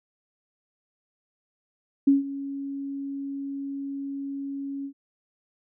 sine tone with ADSR envelope, 277.2 Hz, C#4, in tune, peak -13 dBFS, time 2.07-4.93 s, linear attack 8 ms, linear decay 150 ms, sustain -17 dB, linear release 80 ms, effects none

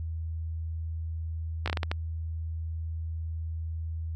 slowing click train, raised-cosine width 0.3 ms, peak -13 dBFS, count 7, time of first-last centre 1.66-1.915 s, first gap 16 ms, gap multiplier 1.39, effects added 81 Hz sine -31 dBFS peak until 4.15 s

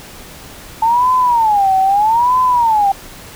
sine tone with vibrato, 880 Hz, A5, in tune, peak -9 dBFS, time 0.82-2.92 s, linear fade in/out 5 ms, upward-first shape sine, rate 0.79 Hz, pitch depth 250 cents each way, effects pink hiss -35 dBFS RMS until 3.35 s

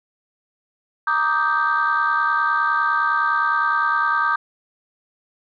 sine chord, Eb major seventh, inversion second, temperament equal, 932.3 / 1174.7 / 1244.5 / 1568 Hz, Bb5 / D6 / Eb6 / G6, 0 / 0 / 0 / 0 cents, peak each -25 / -21 / -21 / -20 dBFS, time 1.07-4.36 s, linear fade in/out 5 ms, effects tanh soft clip ceiling -10 dBFS

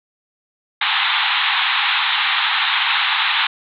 white band-pass noise, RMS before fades -18 dBFS, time 0.81-3.47 s, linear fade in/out 5 ms, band 790 to 3900 Hz, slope 96 dB/octave, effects none

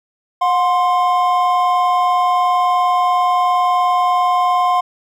triangle tone pair together, 723.6 / 1046.5 Hz, F#5 / C6, -39 / 0 cents, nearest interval tritone, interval 639 cents, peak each -13 dBFS, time 0.41-4.81 s, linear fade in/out 10 ms, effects none

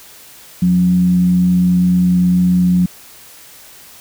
sine tone with frequency modulation, 180.2 Hz, F#3, 45 cents flat, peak -9 dBFS, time 0.62-2.86 s, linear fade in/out 5 ms, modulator 94.5 Hz, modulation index 0.23, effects white hiss -40 dBFS RMS until 4 s

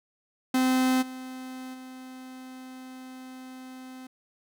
45% pulse tone with level steps, 257.9 Hz, C4, 25 cents flat, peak -21 / -37 / -41 dBFS, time 0.54-4.07 s, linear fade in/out 5 ms, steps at 1.01 / 1.73 s, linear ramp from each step 20 ms, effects none

